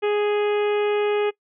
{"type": "harmonic tone", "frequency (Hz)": 415.3, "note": "G#4", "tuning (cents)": 0, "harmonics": [1, 2, 3, 4, 5, 6, 7, 8], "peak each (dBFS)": [-19, -30, -34, -37, -37, -35, -40, -45], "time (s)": [0.02, 1.31], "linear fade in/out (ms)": 20, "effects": ["noise-tail reverb RT60 0.1 s tail -22 dB re dry"]}